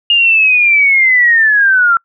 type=linear sweep; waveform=sine; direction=down; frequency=2843 to 1348 Hz; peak=-6 dBFS; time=0.1-1.97 s; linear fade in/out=2 ms; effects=noise-tail reverb RT60 0.1 s tail -26 dB re dry